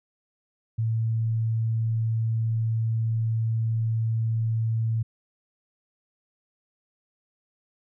sine tone, 112.7 Hz, A2, 42 cents sharp, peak -22 dBFS, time 0.78-5.03 s, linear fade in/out 10 ms, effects none

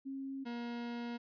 sine / 40% pulse tone pair in turn, 270.5 / 237.6 Hz, C#4 / A#3, -42 / +33 cents, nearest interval major second, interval 225 cents, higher first, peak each -39 / -38 dBFS, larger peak second, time 0.05-0.45 / 0.45-1.18 s, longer second, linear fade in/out 20 ms, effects resampled to 11025 Hz

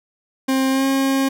40% pulse tone with pitch glide, 265.1 to 269.9 Hz, C4 to C#4, +23 to -46 cents, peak -15 dBFS, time 0.48-1.29 s, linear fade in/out 10 ms, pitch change +31 cents, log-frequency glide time 0.7-0.85 s, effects none

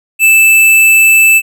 square tone, 2637 Hz, E7, in tune, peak -4 dBFS, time 0.19-1.42 s, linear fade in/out 50 ms, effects none

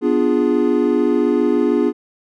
triangle chord, B diminished seventh, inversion none, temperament equal, 246.9 / 293.7 / 349.2 / 415.3 Hz, B3 / D4 / F4 / Ab4, 0 / 0 / 0 / 0 cents, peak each -17 dBFS, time 0.01-1.93 s, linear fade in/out 50 ms, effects none

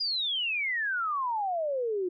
sine exponential sweep, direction down, 4970 to 349.2 Hz, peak -27 dBFS, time 0-2.09 s, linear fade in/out 10 ms, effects none

